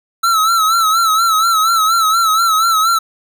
square tone with vibrato, 1318.5 Hz, E6, in tune, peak -11 dBFS, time 0.23-2.99 s, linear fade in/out 10 ms, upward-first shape sine, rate 4.2 Hz, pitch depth 71 cents each way, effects none

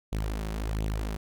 sawtooth tone with flanger, 53.2 Hz, G#1, 42 cents sharp, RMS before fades -31 dBFS, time 0.12-1.17 s, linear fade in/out 10 ms, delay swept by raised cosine 0.28 to 5.48 ms, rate 1.4 Hz, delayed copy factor +0.65, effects none

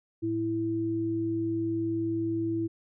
sine tone pair together, 110.12 / 330 Hz, A2 / E4, +2 / +2 cents, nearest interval octave + perfect fifth, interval 1900 cents, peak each -35 / -27 dBFS, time 0.22-2.68 s, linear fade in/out 20 ms, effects none

